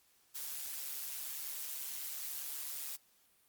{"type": "noise with amplitude modulation", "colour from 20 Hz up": "blue", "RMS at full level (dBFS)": -39, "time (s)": [0.34, 2.97], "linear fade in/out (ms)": 20, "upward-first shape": "sine", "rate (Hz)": 141, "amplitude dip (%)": 65, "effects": ["white hiss -70 dBFS RMS until 3.48 s", "Opus 48 kbps"]}